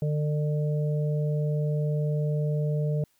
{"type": "harmonic tone", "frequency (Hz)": 150, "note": "D3", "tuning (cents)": 37, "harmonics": [1, 3, 4], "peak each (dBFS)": [-24, -34, -36], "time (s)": [0.02, 3.04], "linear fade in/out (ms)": 2, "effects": ["white hiss -68 dBFS RMS until 3.19 s"]}